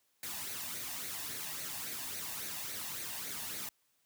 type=noise with flanger; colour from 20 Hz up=white; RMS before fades=-41 dBFS; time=0.23-3.69 s; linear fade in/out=2 ms; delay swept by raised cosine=0.47 to 1.14 ms; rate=3.6 Hz; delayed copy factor=+0.55; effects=white hiss -75 dBFS RMS until 4.05 s + high-pass 80 Hz 12 dB/octave